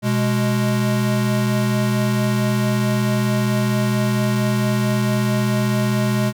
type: tone pair together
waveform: square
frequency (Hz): 123.9 / 208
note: B2 / G#3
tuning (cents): +6 / +3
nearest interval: major sixth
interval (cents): 897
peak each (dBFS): -20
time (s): 0.02-6.33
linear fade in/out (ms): 50
effects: none